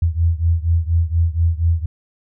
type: beating tone pair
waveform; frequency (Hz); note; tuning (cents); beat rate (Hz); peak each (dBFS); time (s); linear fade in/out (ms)
sine; 82 / 86.2; E2 / F2; -9 / -22; 4.2; -16 / -18; 0.02-1.86; 5
effects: none